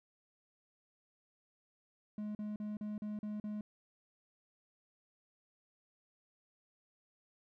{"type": "tone bursts", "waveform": "triangle", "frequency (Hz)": 210.5, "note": "G#3", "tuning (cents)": 24, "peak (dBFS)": -36, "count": 7, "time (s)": [2.18, 3.61], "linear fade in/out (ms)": 2, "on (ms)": 170, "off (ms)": 40, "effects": []}